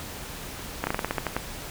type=slowing click train; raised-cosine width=0.5 ms; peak=-10 dBFS; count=10; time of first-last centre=0.84-1.366 s; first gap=30 ms; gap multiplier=1.16; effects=pink hiss -38 dBFS RMS until 1.7 s